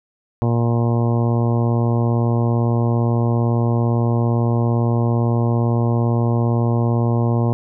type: harmonic tone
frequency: 117.7 Hz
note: A#2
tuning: 17 cents sharp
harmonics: 1 / 2 / 3 / 4 / 5 / 6 / 7 / 8 / 9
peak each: -16 / -22 / -26 / -28 / -30 / -32 / -33 / -34 / -35 dBFS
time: 0.42-7.53 s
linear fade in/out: 0 ms
effects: none